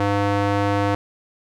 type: tone with band-pass filter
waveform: square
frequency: 101.1 Hz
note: G#2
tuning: 46 cents flat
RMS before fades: -20 dBFS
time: 0-0.95 s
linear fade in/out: 5 ms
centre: 760 Hz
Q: 0.62
effects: none